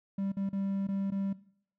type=tone with dropouts; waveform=triangle; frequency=196 Hz; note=G3; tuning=in tune; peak=-28 dBFS; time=0.18-1.33 s; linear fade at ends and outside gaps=5 ms; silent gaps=0.32-0.368 / 0.492-0.529 / 0.871-0.886 / 1.105-1.119 s; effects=noise-tail reverb RT60 0.6 s tail -18 dB re dry